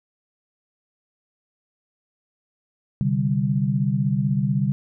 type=chord; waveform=sine; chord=C suspended second; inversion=none; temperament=equal; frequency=130.81 / 146.83 / 196 Hz; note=C3 / D3 / G3; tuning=0 / 0 / 0 cents; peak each=-23 dBFS; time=3.01-4.72 s; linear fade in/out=0 ms; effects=none